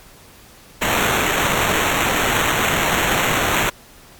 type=noise with sample-and-hold; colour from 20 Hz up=white; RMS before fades=-18 dBFS; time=0.81-3.7 s; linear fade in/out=10 ms; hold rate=4900 Hz; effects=pink hiss -45 dBFS RMS until 4.19 s + MP3 96 kbps